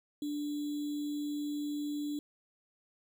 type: tone with sample-and-hold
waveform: sine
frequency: 293.8 Hz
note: D4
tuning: 1 cent sharp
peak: -33 dBFS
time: 0.22-2.19 s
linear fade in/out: 2 ms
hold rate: 3675 Hz
effects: none